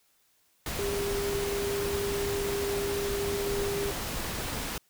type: tone in noise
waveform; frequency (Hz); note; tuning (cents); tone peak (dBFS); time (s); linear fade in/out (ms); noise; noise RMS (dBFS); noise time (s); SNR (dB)
sine; 401.7; G4; +42; -29; 0.79-3.91; 2; pink; -34; 0.66-4.78; +2
effects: white hiss -68 dBFS RMS until 4.89 s